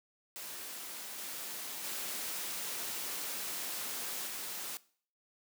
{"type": "noise with level steps", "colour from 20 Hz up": "white", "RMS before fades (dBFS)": [-44, -42, -39, -41], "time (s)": [0.36, 4.77], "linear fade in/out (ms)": 0, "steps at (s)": [1.18, 1.84, 4.27], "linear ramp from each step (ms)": 5, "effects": ["noise-tail reverb RT60 0.5 s tail -20 dB re dry", "high-pass 200 Hz 12 dB/octave"]}